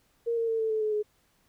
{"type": "tone with pitch steps", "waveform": "sine", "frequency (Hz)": [466.2, 458.5, 450.8, 443.4, 436, 428.7, 421.6], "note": ["A#4", "A#4", "A4", "A4", "A4", "A4", "G#4"], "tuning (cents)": [0, -29, 42, 13, -16, -45, 26], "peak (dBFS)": -25, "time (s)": [0.26, 1.03], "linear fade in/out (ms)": 20, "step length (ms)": 110, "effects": ["pink hiss -68 dBFS RMS until 1.48 s"]}